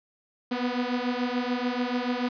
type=beating tone pair; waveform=sawtooth; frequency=243.4 / 250.3 Hz; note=B3 / B3; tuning=-25 / +23 cents; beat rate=6.9 Hz; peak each=-25 dBFS; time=0.51-2.29 s; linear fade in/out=10 ms; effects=resampled to 11025 Hz + 8-bit